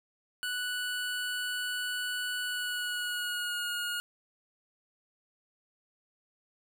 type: tone with pitch glide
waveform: 25% pulse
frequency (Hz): 1480 to 1435.4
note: F#6 to F6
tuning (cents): 0 to +47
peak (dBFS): -28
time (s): 0.43-4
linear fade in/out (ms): 0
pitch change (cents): -53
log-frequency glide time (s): 2.42-3.68
effects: none